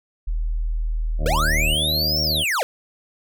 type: tone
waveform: sine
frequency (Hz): 39.73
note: D#1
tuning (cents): +37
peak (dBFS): -20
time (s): 0.27-1.75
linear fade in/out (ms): 10
type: harmonic tone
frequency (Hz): 76.5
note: D#2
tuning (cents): -29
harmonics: 1 / 2 / 3 / 4 / 5 / 7 / 8 / 9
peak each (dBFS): -27 / -29 / -36 / -36 / -39 / -35 / -35 / -40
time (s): 1.18-2.45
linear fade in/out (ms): 50
type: linear two-way sweep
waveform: square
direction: up then down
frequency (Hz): 440 to 5588 to 440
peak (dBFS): -20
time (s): 1.26-2.63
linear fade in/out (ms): 0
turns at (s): 2.22
effects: none